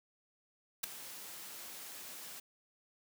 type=noise with ADSR envelope; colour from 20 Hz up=white; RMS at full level=-32 dBFS; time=0.83-2.4 s; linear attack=10 ms; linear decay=6 ms; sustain=-16 dB; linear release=7 ms; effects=high-pass 150 Hz 12 dB/octave